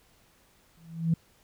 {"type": "tone with exponential growth", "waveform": "sine", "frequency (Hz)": 164.81, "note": "E3", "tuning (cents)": 0, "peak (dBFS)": -18, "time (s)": [0.77, 1.14], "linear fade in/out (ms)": 5, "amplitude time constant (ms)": 80, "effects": ["tanh soft clip ceiling -15 dBFS", "pink hiss -63 dBFS RMS until 1.43 s"]}